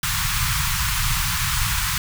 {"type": "band-stop noise", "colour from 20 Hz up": "pink", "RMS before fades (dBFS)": -22, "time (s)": [0.03, 1.98], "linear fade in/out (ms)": 2, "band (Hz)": [160, 970], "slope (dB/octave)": 48, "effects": []}